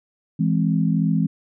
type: chord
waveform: sine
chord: E augmented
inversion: none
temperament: equal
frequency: 164.81 / 207.7 / 261.6 Hz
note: E3 / G#3 / B#3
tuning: 0 / 0 / 0 cents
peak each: -19 / -22 / -24 dBFS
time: 0.39-1.27 s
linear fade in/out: 10 ms
effects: none